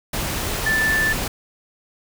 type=tone in noise; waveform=sine; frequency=1760 Hz; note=A6; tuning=in tune; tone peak=-17 dBFS; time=0.66-1.13 s; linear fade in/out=5 ms; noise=pink; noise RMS=-25 dBFS; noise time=0.13-1.28 s; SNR=+5 dB; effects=none